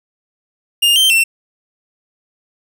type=tone with pitch steps; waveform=45% pulse; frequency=2824 / 3128 / 2697 Hz; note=F7 / G7 / E7; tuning=+19 / -4 / +39 cents; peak=-9 dBFS; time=0.82-1.24 s; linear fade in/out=10 ms; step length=140 ms; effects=none